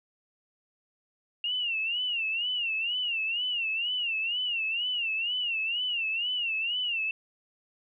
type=tone with vibrato; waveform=sine; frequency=2794 Hz; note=F7; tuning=in tune; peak=-27 dBFS; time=1.44-7.11 s; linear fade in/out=2 ms; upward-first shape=sine; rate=2.1 Hz; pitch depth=130 cents each way; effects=none